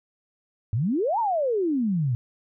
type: exponential two-way sweep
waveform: sine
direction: up then down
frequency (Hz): 98 to 966 to 114.7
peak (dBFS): -21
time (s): 0.73-2.15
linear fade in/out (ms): 0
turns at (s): 1.19
effects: none